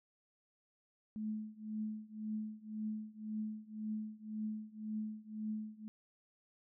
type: tone with tremolo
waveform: sine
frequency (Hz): 215.4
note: A3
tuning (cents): -37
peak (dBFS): -35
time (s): 1.16-5.88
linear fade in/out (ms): 0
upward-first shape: triangle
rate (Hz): 1.9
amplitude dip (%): 95
effects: none